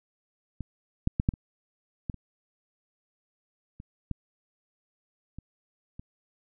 clicks, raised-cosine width 5 ms, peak -22 / -11 / -12 / -9 / -27 / -18 / -29 / -30 / -18 / -28 / -28 dBFS, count 11, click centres 0.607 / 1.074 / 1.199 / 1.289 / 1.338 / 2.098 / 2.143 / 3.801 / 4.113 / 5.386 / 5.995 s, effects none

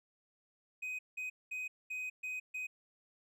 triangle tone bursts at uneven times, 2509 Hz, D#7, 14 cents sharp, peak -36 dBFS, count 6, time 0.82-0.99 / 1.17-1.3 / 1.51-1.68 / 1.9-2.1 / 2.23-2.4 / 2.54-2.67 s, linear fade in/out 10 ms, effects none

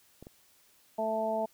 clicks, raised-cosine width 2 ms, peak -33 dBFS, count 2, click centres 0.226 / 0.269 s
harmonic tone, 220 Hz, A3, in tune, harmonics 1 / 2 / 3 / 4, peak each -38 / -38 / -30 / -35 dBFS, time 0.98-1.46 s, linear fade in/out 10 ms
effects white hiss -64 dBFS RMS until 1.53 s

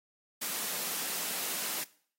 white high-pass noise, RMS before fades -35 dBFS, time 0.41-1.84 s, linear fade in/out 10 ms, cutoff 160 Hz, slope 48 dB/octave, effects noise-tail reverb RT60 0.5 s tail -19 dB re dry + AAC 48 kbps

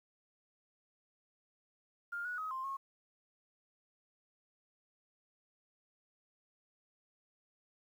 sine tone with pitch steps, 1405 / 1464 / 1267 / 1049 / 1087 Hz, F6 / F#6 / D#6 / C6 / C#6, +10 / -19 / +31 / +4 / -34 cents, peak -37 dBFS, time 2.12-2.77 s, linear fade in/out 10 ms, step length 130 ms, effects 11-bit

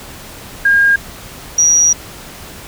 sine tone pair in turn, 1619 / 5769 Hz, G#6 / F#8, -45 / -45 cents, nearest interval octave + minor seventh, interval 2200 cents, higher second, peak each -7 dBFS, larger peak neither, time 0.65-0.96 / 1.58-1.93 s, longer second, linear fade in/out 5 ms, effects pink hiss -33 dBFS RMS until 2.67 s

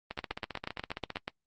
two click trains, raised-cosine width 0.3 ms, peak -17 / -20 dBFS, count 10 / 17, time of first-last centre 0.19-1.28 / 0.11-1.17 s, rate 8.26 / 15.1 Hz, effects noise-tail reverb RT60 0.1 s tail -26 dB re dry + Opus 24 kbps

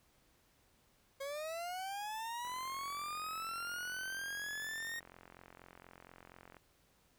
40% pulse linear sweep, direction up, 541 to 1864.7 Hz, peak -39 dBFS, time 1.2-5 s, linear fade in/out 10 ms
click train, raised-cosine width 0.5 ms, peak -39 dBFS, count 183, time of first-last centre 2.45-6.568 s, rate 44.2 Hz
effects pink hiss -71 dBFS RMS until 7.18 s

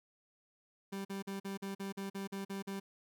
30% pulse tone bursts, 196 Hz, G3, in tune, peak -36 dBFS, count 11, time 0.92-2.8 s, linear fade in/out 10 ms, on 130 ms, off 45 ms, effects none

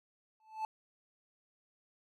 triangle tone with exponential growth, 874 Hz, A5, 12 cents flat, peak -29 dBFS, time 0.4-0.65 s, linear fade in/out 1 ms, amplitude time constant 53 ms, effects none

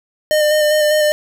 square tone with vibrato, 606 Hz, D#5, 46 cents flat, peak -12 dBFS, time 0.31-1.12 s, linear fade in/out 0 ms, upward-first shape square, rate 5 Hz, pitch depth 16 cents each way, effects none

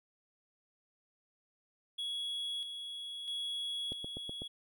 triangle tone with tremolo, 3348 Hz, G#7, 13 cents sharp, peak -34 dBFS, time 1.98-4.48 s, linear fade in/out 10 ms, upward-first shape square, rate 0.77 Hz, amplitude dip 45%
click train, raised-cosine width 2 ms, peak -30 dBFS, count 5, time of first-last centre 3.92-4.419 s, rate 8.01 Hz
effects none

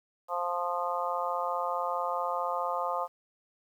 harmonic tone, 175.4 Hz, F3, 8 cents sharp, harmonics 3 / 4 / 5 / 6 / 7, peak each -35 / -35 / -35 / -35 / -35 dBFS, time 0.28-3.08 s, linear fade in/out 50 ms, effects 10-bit

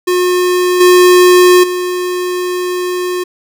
square tone with level steps, 360.6 Hz, F#4, 45 cents flat, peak -10 / -4 / -15 dBFS, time 0.07-3.24 s, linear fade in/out 10 ms, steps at 0.8 / 1.63 s, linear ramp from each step 10 ms, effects none

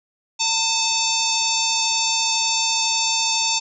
harmonic tone with a mistuned harmonic, 902 Hz, A5, 43 cents sharp, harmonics 1 / 3 / 4 / 5 / 6 / 7 / 8, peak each -26 / -26 / -26 / -26 / -26 / -26 / -26 dBFS, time 0.39-3.6 s, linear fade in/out 20 ms, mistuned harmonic 3, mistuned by -60 cents, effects none

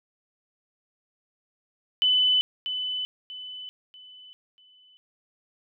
sine tone with echo, 3007 Hz, F#7, 27 cents sharp, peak -18 dBFS, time 2.02-2.41 s, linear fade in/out 0 ms, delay 640 ms, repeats 4, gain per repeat -9 dB, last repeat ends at 4.97 s, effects none

